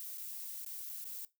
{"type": "noise with dropouts", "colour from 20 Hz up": "violet", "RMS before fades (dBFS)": -44, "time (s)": [0, 1.25], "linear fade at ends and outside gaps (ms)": 0, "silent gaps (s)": [[0.174, 0.181], [0.647, 0.662], [0.893, 0.897], [1.042, 1.053]], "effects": ["noise-tail reverb RT60 0.2 s tail -18 dB re dry"]}